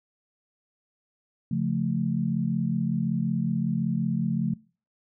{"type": "chord", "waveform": "sine", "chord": "Db augmented", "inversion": "none", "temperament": "equal", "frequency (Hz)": [138.59, 174.61, 220], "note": ["Db3", "F3", "A3"], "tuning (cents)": [0, 0, 0], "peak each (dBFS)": [-29, -27, -28], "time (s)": [1.51, 4.54], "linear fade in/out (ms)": 5, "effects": ["noise-tail reverb RT60 0.4 s tail -24 dB re dry"]}